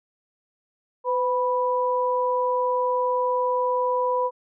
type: tone pair together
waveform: sine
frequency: 504.6 / 985 Hz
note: B4 / B5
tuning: +37 / -5 cents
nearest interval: octave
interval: 1158 cents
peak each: -23 dBFS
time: 1.04-4.31 s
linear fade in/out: 50 ms
effects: none